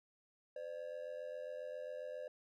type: ring-modulated tone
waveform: triangle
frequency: 554.4 Hz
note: C#5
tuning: in tune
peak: -38 dBFS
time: 0.56-2.28 s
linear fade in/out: 2 ms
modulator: 43.7 Hz
effects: none